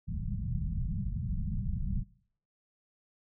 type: low-pass noise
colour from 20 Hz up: pink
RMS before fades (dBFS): -33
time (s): 0.07-2.04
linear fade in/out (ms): 20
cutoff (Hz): 210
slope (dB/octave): 96
effects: noise-tail reverb RT60 0.6 s tail -22 dB re dry